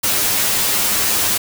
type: noise with comb filter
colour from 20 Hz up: white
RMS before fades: -17 dBFS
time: 0.03-1.38 s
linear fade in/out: 10 ms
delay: 9.7 ms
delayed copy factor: +0.7
effects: none